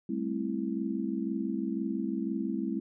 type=chord; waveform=sine; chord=A minor seventh; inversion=third; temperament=just; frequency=198 / 220 / 264 / 330 Hz; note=G3 / A3 / C4 / E4; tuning=+18 / 0 / +16 / +2 cents; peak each=-35 / -35 / -35 / -35 dBFS; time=0.09-2.8 s; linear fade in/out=5 ms; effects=none